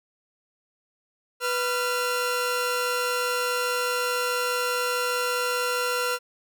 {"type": "tone pair together", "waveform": "sawtooth", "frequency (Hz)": [493.9, 1376.9], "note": ["B4", "F6"], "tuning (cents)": [0, -25], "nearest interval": "octave + tritone", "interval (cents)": 1775, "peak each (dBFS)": -23, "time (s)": [1.4, 6.19], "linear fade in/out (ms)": 50, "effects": []}